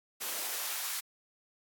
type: noise with high-pass filter sweep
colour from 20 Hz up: white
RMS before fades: -36 dBFS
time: 0.2-1.01 s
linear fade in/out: 20 ms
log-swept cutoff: 300 to 1300 Hz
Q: 0.91
effects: AAC 64 kbps